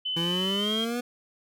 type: tone with pitch glide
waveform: sine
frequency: 3026 to 3225 Hz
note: F#7 to G7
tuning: +38 to +48 cents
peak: -27 dBFS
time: 0.05-0.85 s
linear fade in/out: 10 ms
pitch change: +110 cents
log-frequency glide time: 0.57-0.7 s
type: exponential sweep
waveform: 25% pulse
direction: up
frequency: 164.81 to 246.9 Hz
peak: -24 dBFS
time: 0.16-1.01 s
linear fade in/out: 10 ms
effects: none